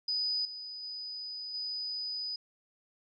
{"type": "tone with level steps", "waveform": "sine", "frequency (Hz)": 4978, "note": "D#8", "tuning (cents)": 0, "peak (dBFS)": [-29, -40, -38, -34], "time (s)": [0.08, 2.36], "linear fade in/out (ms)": 5, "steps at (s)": [0.45, 0.83, 1.54], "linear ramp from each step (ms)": 2, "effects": []}